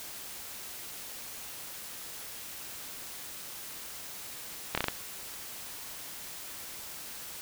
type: slowing click train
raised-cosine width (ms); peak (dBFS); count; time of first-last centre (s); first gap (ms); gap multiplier
0.3; -11; 5; 4.75-4.884; 26; 1.17
effects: white hiss -43 dBFS RMS until 7.41 s